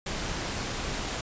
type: noise with amplitude modulation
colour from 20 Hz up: pink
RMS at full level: -31 dBFS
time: 0.06-1.21 s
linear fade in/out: 5 ms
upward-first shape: sine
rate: 204 Hz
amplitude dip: 30%
effects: resampled to 16000 Hz